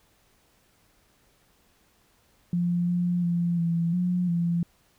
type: tone with pitch steps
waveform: sine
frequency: 174.5 / 176.1 / 172.3 / 168.3 / 178.9 / 170.9 Hz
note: F3 / F3 / F3 / E3 / F3 / F3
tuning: -1 / +15 / -23 / +36 / +42 / -37 cents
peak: -22 dBFS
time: 2.53-4.63 s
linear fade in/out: 2 ms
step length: 350 ms
effects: pink hiss -64 dBFS RMS until 4.98 s